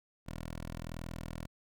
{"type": "tone", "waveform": "10% pulse", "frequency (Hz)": 41.09, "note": "E1", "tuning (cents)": -5, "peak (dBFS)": -32, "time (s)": [0.26, 1.47], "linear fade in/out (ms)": 20, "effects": []}